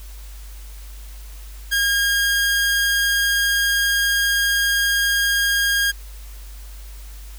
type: tone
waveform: sawtooth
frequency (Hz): 1623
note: G#6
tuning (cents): -40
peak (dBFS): -13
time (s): 1.71-5.92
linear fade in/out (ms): 20
effects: added 50 Hz sine -34 dBFS peak until 7.38 s + white hiss -46 dBFS RMS until 7.38 s